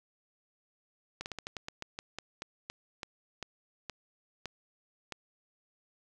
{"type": "slowing click train", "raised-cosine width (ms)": 0.2, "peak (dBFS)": -21, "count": 17, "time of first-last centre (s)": [1.21, 5.123], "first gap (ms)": 49, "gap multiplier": 1.19, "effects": []}